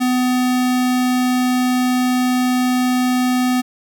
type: tone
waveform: square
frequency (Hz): 251.4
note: B3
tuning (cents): +31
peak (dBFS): -15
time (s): 0-3.62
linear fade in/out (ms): 20
effects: none